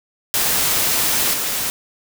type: noise with level steps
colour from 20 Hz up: white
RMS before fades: -18 / -22 dBFS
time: 0.34-1.7 s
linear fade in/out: 0 ms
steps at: 1.33 s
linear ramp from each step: 10 ms
effects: none